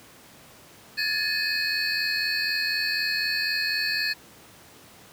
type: tone cluster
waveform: triangle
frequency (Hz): 1687 / 1771 / 2528 / 4257 / 4499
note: G#6 / A6 / D#7 / C8 / C#8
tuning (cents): +27 / +11 / +27 / +29 / +25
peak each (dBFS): -29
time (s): 0.97-4.14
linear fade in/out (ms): 20
effects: pink hiss -50 dBFS RMS until 5.12 s + high-pass 100 Hz 12 dB/octave